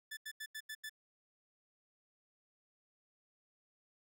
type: tone bursts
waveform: sawtooth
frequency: 1746 Hz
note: A6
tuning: 14 cents flat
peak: -39 dBFS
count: 6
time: 0.11-0.896 s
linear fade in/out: 10 ms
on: 61 ms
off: 84 ms
effects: none